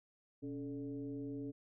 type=tone with frequency modulation; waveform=sine; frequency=280 Hz; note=C#4; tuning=18 cents sharp; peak=-40 dBFS; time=0.42-1.52 s; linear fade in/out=20 ms; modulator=156 Hz; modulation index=0.84; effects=none